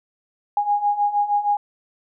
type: beating tone pair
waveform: sine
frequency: 818 / 824.4 Hz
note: G#5 / G#5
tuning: -26 / -13 cents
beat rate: 6.4 Hz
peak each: -23 / -19 dBFS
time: 0.57-1.57 s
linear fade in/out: 2 ms
effects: none